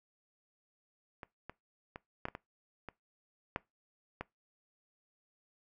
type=clicks; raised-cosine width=0.5 ms; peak=-29 / -28 / -28 / -20 / -25 / -26 / -28 / -18 / -23 dBFS; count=9; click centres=1.232 / 1.496 / 1.959 / 2.254 / 2.285 / 2.351 / 2.887 / 3.561 / 4.21 s; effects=noise-tail reverb RT60 0.2 s tail -22 dB re dry